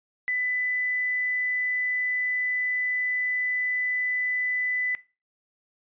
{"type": "tone with quantisation", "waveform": "sine", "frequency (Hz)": 1997, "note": "B6", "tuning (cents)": 19, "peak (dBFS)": -24, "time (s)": [0.28, 4.95], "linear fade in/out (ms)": 0, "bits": 9, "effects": ["noise-tail reverb RT60 0.3 s tail -18 dB re dry", "resampled to 8000 Hz"]}